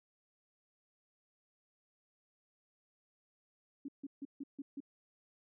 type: tone bursts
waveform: sine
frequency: 278.9 Hz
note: C#4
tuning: 11 cents sharp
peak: -40 dBFS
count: 6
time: 3.85-4.804 s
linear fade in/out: 5 ms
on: 34 ms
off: 150 ms
effects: none